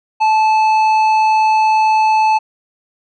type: tone with tanh clipping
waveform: sine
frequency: 871 Hz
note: A5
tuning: 18 cents flat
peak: -11 dBFS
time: 0.2-2.39 s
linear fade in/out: 20 ms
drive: 9 dB
effects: none